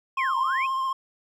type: exponential two-way sweep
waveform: sine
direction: down then up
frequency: 2698 to 901 to 2698 Hz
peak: -26 dBFS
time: 0.17-0.67 s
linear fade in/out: 20 ms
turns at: 0.38 s
type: tone with vibrato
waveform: triangle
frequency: 1060 Hz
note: C6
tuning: 22 cents sharp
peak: -22 dBFS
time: 0.17-0.93 s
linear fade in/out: 5 ms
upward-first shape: sine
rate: 15 Hz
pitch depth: 22 cents each way
effects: none